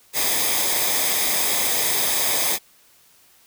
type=noise with comb filter; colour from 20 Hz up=white; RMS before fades=-21 dBFS; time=0.13-2.59 s; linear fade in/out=50 ms; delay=0.7 ms; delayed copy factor=-0.6; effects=white hiss -55 dBFS RMS until 3.46 s